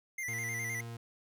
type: tone with vibrato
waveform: square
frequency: 2037 Hz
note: C7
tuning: 47 cents flat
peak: -36 dBFS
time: 0.18-0.81 s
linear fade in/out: 5 ms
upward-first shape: square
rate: 9.7 Hz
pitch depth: 54 cents each way
type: tone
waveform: 40% pulse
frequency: 116.54 Hz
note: A#2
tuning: in tune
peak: -40 dBFS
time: 0.28-0.97 s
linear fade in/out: 5 ms
effects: none